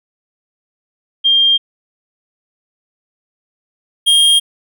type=tone pair in turn; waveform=sine / square; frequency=3200 / 3228 Hz; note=G7 / G#7; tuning=+35 / -50 cents; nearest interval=unison; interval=15 cents; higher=second; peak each=-8 dBFS; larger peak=neither; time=1.24-1.58 / 4.06-4.4 s; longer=neither; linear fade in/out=20 ms; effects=none